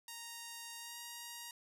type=tone with pitch glide; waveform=5% pulse; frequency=932.3 to 944.2 Hz; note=A#5 to A#5; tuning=0 to +22 cents; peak=-34 dBFS; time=0.08-1.51 s; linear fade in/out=2 ms; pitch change=+22 cents; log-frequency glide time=0.78-0.97 s; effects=none